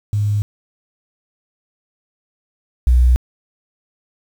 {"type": "tone pair in turn", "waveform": "sine", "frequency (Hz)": [103.8, 61.72], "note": ["G#2", "B1"], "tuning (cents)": [0, 0], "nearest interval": "major sixth", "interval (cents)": 900, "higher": "first", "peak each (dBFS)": [-14, -7], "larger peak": "second", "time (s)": [[0.13, 0.42], [2.87, 3.16]], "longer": "neither", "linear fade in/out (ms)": 0, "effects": ["tanh soft clip ceiling -5 dBFS", "7-bit"]}